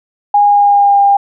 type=tone with pitch glide; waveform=sine; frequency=820 to 801.7 Hz; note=G#5 to G5; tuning=-22 to +39 cents; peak=-5 dBFS; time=0.34-1.17 s; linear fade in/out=5 ms; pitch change=-39 cents; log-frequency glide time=0.44-1.01 s; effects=none